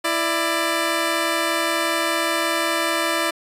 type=tone pair together; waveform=10% pulse; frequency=332 / 592.3 Hz; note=E4 / D5; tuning=+12 / +15 cents; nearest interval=minor seventh; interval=1003 cents; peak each=-14 dBFS; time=0.04-3.31 s; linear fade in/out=10 ms; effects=resampled to 32000 Hz